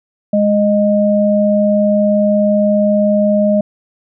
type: tone pair together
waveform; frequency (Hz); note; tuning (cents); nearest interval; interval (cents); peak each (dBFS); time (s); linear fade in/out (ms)
sine; 207.7 / 617.7; G#3 / D#5; 0 / -13; octave + perfect fifth; 1887; -12; 0.33-3.61; 5
effects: none